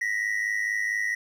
triangle tone pair together, 1871.1 / 1975.5 Hz, A#6 / B6, +6 / 0 cents, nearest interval minor second, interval 94 cents, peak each -26 dBFS, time 0.01-1.15 s, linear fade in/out 5 ms, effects none

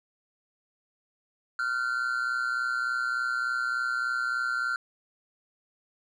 triangle tone pair together, 1390 / 1513.4 Hz, F6 / F#6, -9 / +39 cents, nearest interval minor second, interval 148 cents, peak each -26 / -30 dBFS, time 1.59-4.76 s, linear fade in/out 2 ms, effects resampled to 24000 Hz

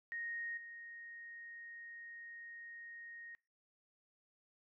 sine tone with level steps, 1864.7 Hz, A#6, in tune, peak -40 / -49 dBFS, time 0.12-3.35 s, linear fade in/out 0 ms, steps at 0.57 s, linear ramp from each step 5 ms, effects noise-tail reverb RT60 0.3 s tail -23 dB re dry

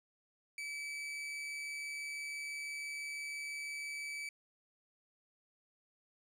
40% pulse tone with amplitude modulation, 2300 Hz, D7, 37 cents flat, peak -38 dBFS, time 0.58-4.29 s, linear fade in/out 2 ms, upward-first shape sine, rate 146 Hz, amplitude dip 30%, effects low-pass 11000 Hz 12 dB/octave

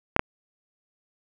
clicks, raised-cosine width 0.5 ms, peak -3 dBFS, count 2, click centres 0.164 / 0.194 s, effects none

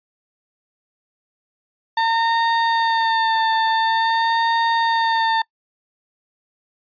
35% pulse tone with vibrato, 906 Hz, A#5, 50 cents flat, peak -14 dBFS, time 1.97-5.42 s, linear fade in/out 5 ms, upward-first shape sine, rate 0.47 Hz, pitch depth 25 cents each way, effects noise-tail reverb RT60 0.1 s tail -25 dB re dry + resampled to 11025 Hz

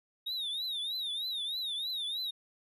triangle tone with vibrato, 3729 Hz, A#7, in tune, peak -32 dBFS, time 0.26-2.31 s, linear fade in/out 10 ms, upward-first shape triangle, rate 3.2 Hz, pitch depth 160 cents each way, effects none

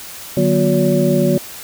sine tone cluster, 151.1 / 187.5 / 241.8 / 362.1 / 567 Hz, D3 / F#3 / B3 / F#4 / C#5, +50 / +23 / -36 / -37 / +39 cents, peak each -18 dBFS, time 0.37-1.38 s, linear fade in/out 2 ms, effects white hiss -33 dBFS RMS until 1.63 s

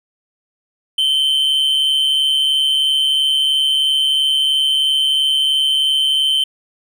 triangle tone with amplitude modulation, 3085 Hz, G7, 28 cents flat, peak -9 dBFS, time 0.98-6.44 s, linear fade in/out 5 ms, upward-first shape sine, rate 143 Hz, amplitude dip 50%, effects none

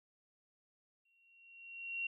sine tone with exponential growth, 2743 Hz, F7, 32 cents flat, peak -34 dBFS, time 1.05-2.07 s, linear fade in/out 5 ms, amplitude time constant 220 ms, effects none

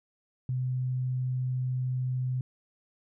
sine tone, 127.6 Hz, C3, 43 cents flat, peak -27 dBFS, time 0.49-2.41 s, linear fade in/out 2 ms, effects none

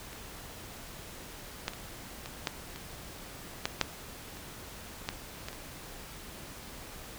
clicks, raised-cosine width 0.2 ms, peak -29 / -13 / -24 / -22 / -12 / -24 / -11 / -7 / -30 / -14 / -20 / -27 dBFS, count 12, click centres 0.13 / 1.681 / 1.735 / 2.259 / 2.472 / 2.76 / 3.655 / 3.813 / 4.37 / 5.089 / 5.485 / 5.53 s, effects pink hiss -46 dBFS RMS until 7.18 s

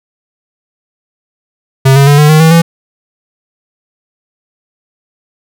square tone with pitch steps, 133.9 / 138.94 / 144.18 / 149.6 / 155.24 / 161.09 / 167.15 Hz, C3 / C#3 / D3 / D3 / D#3 / E3 / E3, +40 / +4 / -32 / +32 / -4 / -40 / +24 cents, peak -3 dBFS, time 1.85-2.62 s, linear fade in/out 10 ms, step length 110 ms, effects none

